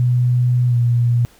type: tone with pitch glide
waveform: sine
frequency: 123.47 to 119.82 Hz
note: B2 to A#2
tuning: 0 to +48 cents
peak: -12 dBFS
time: 0-1.25 s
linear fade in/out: 0 ms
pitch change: -52 cents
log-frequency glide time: 0.68-0.76 s
effects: pink hiss -50 dBFS RMS until 1.39 s